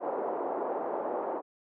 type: band-pass noise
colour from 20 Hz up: pink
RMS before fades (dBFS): -33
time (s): 0-1.42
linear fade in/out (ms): 50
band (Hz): 370 to 910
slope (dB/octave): 24
effects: none